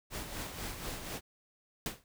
pink noise with tremolo, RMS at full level -39 dBFS, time 0.1-1.21 s, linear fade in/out 50 ms, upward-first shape sine, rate 4.1 Hz, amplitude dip 50%
pink noise with exponential decay, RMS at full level -32 dBFS, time 1.86-2.04 s, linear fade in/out 1 ms, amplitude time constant 37 ms
effects none

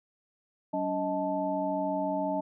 sine tone cluster, 190.1 / 284.3 / 628 / 875 Hz, F#3 / C#4 / D#5 / A5, +47 / +44 / +16 / -10 cents, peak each -37 / -33 / -31 / -33 dBFS, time 0.73-2.41 s, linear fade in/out 10 ms, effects none

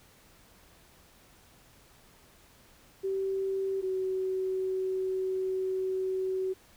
sine tone pair in turn, 386.1 / 376.6 Hz, G4 / F#4, -26 / +31 cents, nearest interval unison, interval 43 cents, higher first, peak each -28 dBFS, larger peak neither, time 3.03-3.82 / 3.82-6.54 s, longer second, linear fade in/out 20 ms, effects pink hiss -59 dBFS RMS until 6.76 s

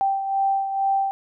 sine beating tone pair, 782 / 784.2 Hz, G5 / G5, -4 / 0 cents, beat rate 2.2 Hz, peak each -20 / -28 dBFS, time 0.01-1.11 s, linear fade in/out 0 ms, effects none

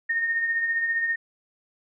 sine tone with tremolo, 1839 Hz, A#6, 24 cents flat, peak -20 dBFS, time 0.09-1.16 s, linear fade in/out 10 ms, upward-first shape triangle, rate 15 Hz, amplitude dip 50%, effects none

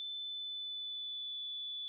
sine tone with pitch glide, 3520 to 3464 Hz, A7 to A7, 0 to -28 cents, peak -39 dBFS, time 0-1.88 s, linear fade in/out 0 ms, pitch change -28 cents, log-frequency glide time 0.14-1.41 s, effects none

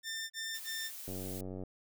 15% pulse tone bursts, 1794 Hz, A6, 33 cents sharp, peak -31 dBFS, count 3, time 0.03-0.908 s, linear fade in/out 50 ms, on 270 ms, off 34 ms
blue noise, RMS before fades -46 dBFS, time 0.54-1.41 s, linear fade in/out 5 ms
click train, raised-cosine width 2 ms, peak -30 dBFS, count 53, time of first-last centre 1.08-1.636 s, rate 93.5 Hz
effects none

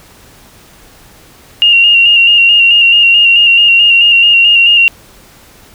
sine tone with vibrato, 2794 Hz, F7, in tune, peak -3 dBFS, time 1.62-4.88 s, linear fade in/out 0 ms, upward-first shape square, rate 4.6 Hz, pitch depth 28 cents each way, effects pink hiss -40 dBFS RMS until 5.74 s

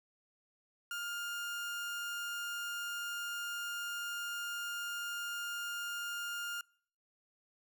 30% pulse tone, 1409 Hz, F6, 15 cents sharp, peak -35 dBFS, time 0.91-6.61 s, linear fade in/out 2 ms, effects noise-tail reverb RT60 0.6 s tail -26 dB re dry

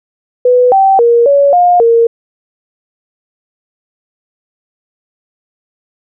sine tone with pitch steps, 496.2 / 775 / 471 / 564 / 710 / 463 Hz, B4 / G5 / A#4 / C#5 / F5 / A#4, +8 / -20 / +18 / +30 / +28 / -12 cents, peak -4 dBFS, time 0.45-2.07 s, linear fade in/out 5 ms, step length 270 ms, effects none

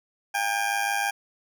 20% pulse tone with amplitude modulation, 803 Hz, G5, 41 cents sharp, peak -16 dBFS, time 0.34-1.11 s, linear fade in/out 10 ms, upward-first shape sine, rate 106 Hz, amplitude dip 65%, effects none

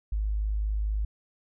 sine tone, 52.2 Hz, G#1, 10 cents sharp, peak -25 dBFS, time 0.12-1.05 s, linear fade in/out 5 ms, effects none

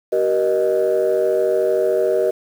sine tone cluster, 381.9 / 475.3 / 619 Hz, G4 / A#4 / D#5, -45 / +34 / -9 cents, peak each -18 dBFS, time 0.12-2.31 s, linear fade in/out 10 ms, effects tanh soft clip ceiling -9 dBFS + 7-bit

